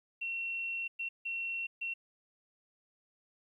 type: tone bursts at uneven times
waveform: sine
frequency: 2722 Hz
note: F7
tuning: 45 cents flat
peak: -34 dBFS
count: 4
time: 0.21-0.88 / 0.99-1.09 / 1.25-1.67 / 1.81-1.94 s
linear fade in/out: 10 ms
effects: 12-bit